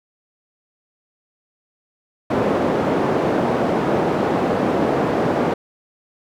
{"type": "band-pass noise", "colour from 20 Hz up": "white", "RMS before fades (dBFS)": -19, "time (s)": [2.3, 5.54], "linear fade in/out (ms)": 5, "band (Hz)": [170, 550], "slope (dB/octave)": 12, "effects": []}